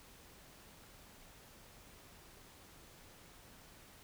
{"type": "silence", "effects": ["pink hiss -59 dBFS RMS until 4.03 s"]}